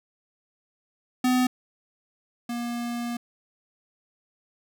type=tone pair in turn; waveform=square; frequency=252.3 / 238.1 Hz; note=B3 / A#3; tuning=+37 / +37 cents; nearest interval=minor second; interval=100 cents; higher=first; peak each=-20 / -29 dBFS; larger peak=first; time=1.24-1.47 / 2.49-3.17 s; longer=second; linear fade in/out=5 ms; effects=none